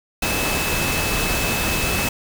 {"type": "tone in noise", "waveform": "sine", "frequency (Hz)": 2600, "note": "E7", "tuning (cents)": -24, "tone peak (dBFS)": -26, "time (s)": [0.22, 2.09], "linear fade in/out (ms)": 5, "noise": "pink", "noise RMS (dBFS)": -22, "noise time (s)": [0.22, 2.09], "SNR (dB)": -7, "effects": []}